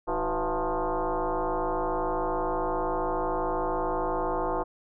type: tone with frequency modulation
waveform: sine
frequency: 199.4 Hz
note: G3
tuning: 30 cents sharp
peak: -25 dBFS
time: 0.07-4.64 s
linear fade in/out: 20 ms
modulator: 173 Hz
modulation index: 5.4
effects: none